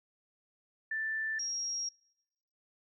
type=tone pair in turn; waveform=sine; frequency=1767 / 5610 Hz; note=A6 / F8; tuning=+7 / +7 cents; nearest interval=octave + minor sixth; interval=2000 cents; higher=second; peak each=-32 / -33 dBFS; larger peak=first; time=0.91-1.39 / 1.39-1.89 s; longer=second; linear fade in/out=5 ms; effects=noise-tail reverb RT60 1.0 s tail -26 dB re dry